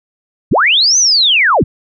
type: linear two-way sweep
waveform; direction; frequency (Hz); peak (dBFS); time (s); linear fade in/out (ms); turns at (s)
sine; up then down; 33.61 to 6272 to 33.61; -7; 0.51-1.64; 10; 0.98
effects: none